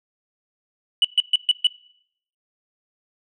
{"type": "tone bursts", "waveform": "sine", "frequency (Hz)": 2960, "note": "F#7", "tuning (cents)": 0, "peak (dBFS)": -11, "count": 5, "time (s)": [1.02, 1.67], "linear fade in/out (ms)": 2, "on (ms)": 26, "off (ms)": 130, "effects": ["noise-tail reverb RT60 0.7 s tail -23 dB re dry", "tanh soft clip ceiling -9 dBFS"]}